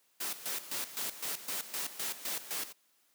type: noise with tremolo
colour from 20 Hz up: white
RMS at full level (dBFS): -36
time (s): 0.2-2.73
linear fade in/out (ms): 10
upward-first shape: square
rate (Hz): 3.9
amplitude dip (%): 75
effects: white hiss -71 dBFS RMS until 3.14 s + high-pass 200 Hz 12 dB/octave